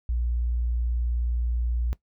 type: tone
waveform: sine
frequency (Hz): 59.4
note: A#1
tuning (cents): +33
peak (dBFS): -23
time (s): 0.09-1.93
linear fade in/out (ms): 0
effects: noise-tail reverb RT60 0.1 s tail -18 dB re dry